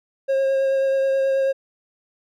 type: tone with vibrato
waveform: triangle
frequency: 539 Hz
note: C#5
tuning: 49 cents flat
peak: -15 dBFS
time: 0.28-1.53 s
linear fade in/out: 20 ms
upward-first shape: triangle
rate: 9.3 Hz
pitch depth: 15 cents each way
effects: none